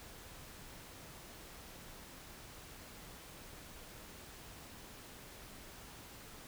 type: silence
effects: pink hiss -53 dBFS RMS until 6.47 s